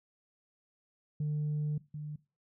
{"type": "tone pair in turn", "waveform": "sine", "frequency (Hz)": [150, 150], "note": ["D3", "D3"], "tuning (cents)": [37, 37], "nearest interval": "unison", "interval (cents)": 0, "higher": "neither", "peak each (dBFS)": [-28, -37], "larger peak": "first", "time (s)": [[1.2, 1.78], [1.94, 2.16]], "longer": "first", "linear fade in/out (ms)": 5, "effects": ["noise-tail reverb RT60 0.3 s tail -20 dB re dry", "tanh soft clip ceiling -28 dBFS"]}